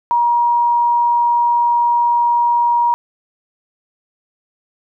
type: tone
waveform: sine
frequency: 951 Hz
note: A#5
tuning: 34 cents sharp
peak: -11 dBFS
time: 0.11-2.94 s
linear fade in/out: 0 ms
effects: none